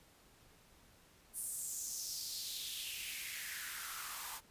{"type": "noise with high-pass filter sweep", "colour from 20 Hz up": "white", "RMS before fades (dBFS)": -43, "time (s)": [1.33, 4.41], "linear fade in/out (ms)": 50, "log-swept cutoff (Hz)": [9700, 890], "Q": 3.6, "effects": ["pink hiss -65 dBFS RMS until 4.5 s", "resampled to 32000 Hz"]}